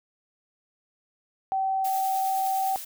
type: tone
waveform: sine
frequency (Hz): 769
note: G5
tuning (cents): -33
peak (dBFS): -23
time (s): 1.52-2.76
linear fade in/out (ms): 0
type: noise with tremolo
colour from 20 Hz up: blue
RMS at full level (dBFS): -36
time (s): 1.84-2.85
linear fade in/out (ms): 10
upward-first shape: triangle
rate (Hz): 9.9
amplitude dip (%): 30
effects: none